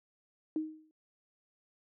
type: tone with exponential decay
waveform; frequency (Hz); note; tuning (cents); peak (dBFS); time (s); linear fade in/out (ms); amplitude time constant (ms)
sine; 312.5; D#4; +8; -27; 0.56-0.91; 1; 75
effects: high-pass 200 Hz 12 dB/octave